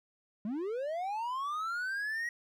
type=linear sweep; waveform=triangle; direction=up; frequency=196 to 1915 Hz; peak=-31 dBFS; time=0.45-2.29 s; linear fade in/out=2 ms; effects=none